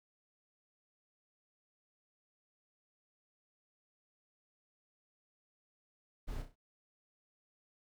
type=noise with echo; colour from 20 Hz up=brown; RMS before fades=-40 dBFS; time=6.27-6.43 s; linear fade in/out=20 ms; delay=32 ms; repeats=4; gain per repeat=-7 dB; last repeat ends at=6.558 s; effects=none